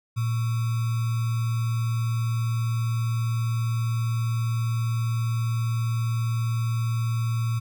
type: tone with sample-and-hold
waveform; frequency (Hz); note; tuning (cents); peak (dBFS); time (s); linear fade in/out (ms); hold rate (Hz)
sine; 115; A#2; -23; -22; 0.16-7.6; 20; 1225
effects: none